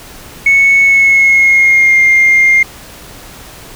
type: tone with pitch glide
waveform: sine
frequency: 2209 to 2114 Hz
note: C#7 to C7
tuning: -7 to +17 cents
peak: -3 dBFS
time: 0.46-2.63 s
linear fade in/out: 5 ms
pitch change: -76 cents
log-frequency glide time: 0.82-2 s
effects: tanh soft clip ceiling -1 dBFS + pink hiss -33 dBFS RMS until 3.75 s